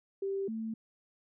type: tone pair in turn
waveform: sine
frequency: 391.5 / 222.6 Hz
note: G4 / A3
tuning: -2 / +20 cents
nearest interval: minor seventh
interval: 978 cents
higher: first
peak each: -31 / -34 dBFS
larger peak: first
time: 0.22-0.48 / 0.48-0.74 s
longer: neither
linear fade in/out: 5 ms
effects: none